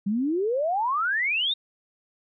sine exponential sweep, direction up, 191.3 to 3779 Hz, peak -22 dBFS, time 0.06-1.54 s, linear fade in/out 10 ms, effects none

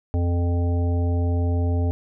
harmonic tone, 86.7 Hz, F2, 12 cents flat, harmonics 1 / 3 / 5 / 7 / 9, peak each -19 / -29 / -33 / -36 / -38 dBFS, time 0.14-1.91 s, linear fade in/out 0 ms, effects none

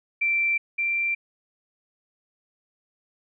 sine tone pair in turn, 2347 / 2358 Hz, D7 / D7, -2 / +6 cents, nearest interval unison, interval 8 cents, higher second, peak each -20 / -22 dBFS, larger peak first, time 0.21-0.58 / 0.78-1.15 s, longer neither, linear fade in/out 10 ms, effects none

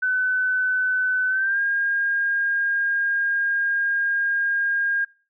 sine tone with pitch glide, 1509 to 1617.3 Hz, F#6 to G#6, +34 to -46 cents, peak -19 dBFS, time 0.02-5.05 s, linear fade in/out 10 ms, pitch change +120 cents, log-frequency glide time 1.28-1.6 s, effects noise-tail reverb RT60 0.4 s tail -25 dB re dry

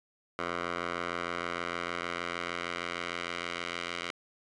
10% pulse tone with band-pass filter sweep, 86.5 Hz, F2, 16 cents flat, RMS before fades -36 dBFS, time 0.39-4.11 s, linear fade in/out 0 ms, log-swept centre 1300 to 2500 Hz, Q 1.1, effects resampled to 22050 Hz

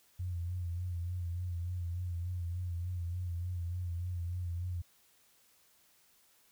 sine tone with vibrato, 87.9 Hz, F2, 12 cents sharp, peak -34 dBFS, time 0.19-4.82 s, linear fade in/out 10 ms, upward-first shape sine, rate 3.4 Hz, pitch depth 54 cents each way, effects white hiss -67 dBFS RMS until 6.51 s

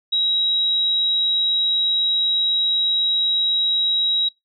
sine tone, 3842 Hz, B7, 48 cents flat, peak -16 dBFS, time 0.12-4.29 s, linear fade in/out 10 ms, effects noise-tail reverb RT60 0.2 s tail -26 dB re dry

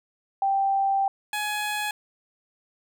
sine / 15% pulse tone pair in turn, 784 / 839.8 Hz, G5 / G#5, 0 / +19 cents, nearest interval minor second, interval 119 cents, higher second, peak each -20 dBFS, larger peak neither, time 0.42-1.08 / 1.33-1.91 s, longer first, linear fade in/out 2 ms, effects none

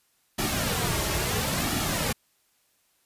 pink noise with flanger, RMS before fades -27 dBFS, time 0.38-2.13 s, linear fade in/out 10 ms, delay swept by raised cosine 1.9 to 4.1 ms, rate 0.73 Hz, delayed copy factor -0.6, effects white hiss -68 dBFS RMS until 3.05 s + resampled to 32000 Hz

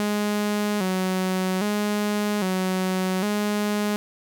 sawtooth tone with vibrato, 196.9 Hz, G3, 8 cents sharp, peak -18 dBFS, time 0-3.96 s, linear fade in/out 0 ms, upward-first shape square, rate 0.62 Hz, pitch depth 95 cents each way, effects none

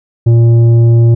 triangle tone with tanh clipping, 116.54 Hz, A#2, in tune, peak -5 dBFS, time 0.26-1.15 s, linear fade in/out 10 ms, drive 12 dB, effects none

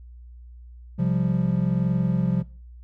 triangle chord, C suspended fourth, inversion none, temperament equal, 130.81 / 174.61 / 196 Hz, C3 / F3 / G3, 0 / 0 / 0 cents, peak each -23 / -20 / -26 dBFS, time 0.98-2.43 s, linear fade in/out 20 ms, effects noise-tail reverb RT60 0.4 s tail -21 dB re dry + added 60 Hz sine -41 dBFS peak until 2.83 s

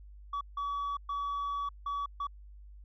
sine tone bursts at uneven times, 1138 Hz, C#6, 45 cents sharp, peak -29 dBFS, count 5, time 0.33-0.41 / 0.57-0.97 / 1.09-1.69 / 1.86-2.06 / 2.2-2.27 s, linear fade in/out 5 ms, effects tanh soft clip ceiling -31 dBFS + added 50 Hz sine -48 dBFS peak until 2.84 s

